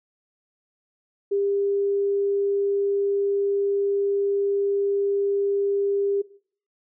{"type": "tone", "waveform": "sine", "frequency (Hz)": 400, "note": "G4", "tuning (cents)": 35, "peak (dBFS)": -20, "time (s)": [1.31, 6.22], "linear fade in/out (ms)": 10, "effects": ["noise-tail reverb RT60 0.5 s tail -18 dB re dry"]}